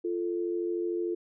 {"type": "tone pair together", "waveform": "sine", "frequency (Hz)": [346.7, 440], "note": ["F4", "A4"], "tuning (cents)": [-13, 0], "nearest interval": "major third", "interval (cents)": 413, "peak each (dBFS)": [-29, -34], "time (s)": [0.04, 1.15], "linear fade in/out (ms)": 10, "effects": []}